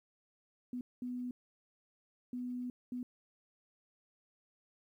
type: tone bursts at uneven times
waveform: sine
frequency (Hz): 247.8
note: B3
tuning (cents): +6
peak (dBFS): -37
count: 4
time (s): 0.73-0.81 / 1.02-1.31 / 2.33-2.7 / 2.92-3.03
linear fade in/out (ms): 2
effects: 12-bit